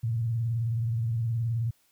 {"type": "tone with vibrato", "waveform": "sine", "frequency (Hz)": 115.2, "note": "A#2", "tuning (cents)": -20, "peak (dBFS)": -25, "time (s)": [0.03, 1.71], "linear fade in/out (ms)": 10, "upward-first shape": "sine", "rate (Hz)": 19, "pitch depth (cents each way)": 92, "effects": ["white hiss -67 dBFS RMS until 1.91 s"]}